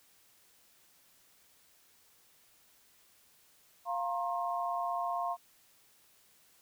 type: chord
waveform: sine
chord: F suspended fourth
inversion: none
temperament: equal with one note detuned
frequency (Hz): 698.5 / 932.3 / 1067.9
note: F5 / Bb5 / C6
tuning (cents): 0 / 0 / +35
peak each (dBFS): -34 / -39 / -36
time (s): 3.85-5.37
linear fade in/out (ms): 50
effects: white hiss -65 dBFS RMS until 6.61 s